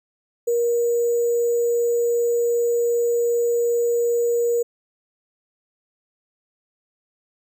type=tone with sample-and-hold; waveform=sine; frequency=472.6 Hz; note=A#4; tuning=24 cents sharp; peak=-17 dBFS; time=0.47-4.63 s; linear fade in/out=10 ms; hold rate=7350 Hz; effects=none